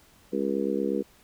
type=harmonic tone; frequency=68.4 Hz; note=C#2; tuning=23 cents flat; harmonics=3 / 4 / 5 / 6 / 7; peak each=-31 / -31 / -31 / -31 / -31 dBFS; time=0.32-1.03 s; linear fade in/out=20 ms; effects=pink hiss -58 dBFS RMS until 1.23 s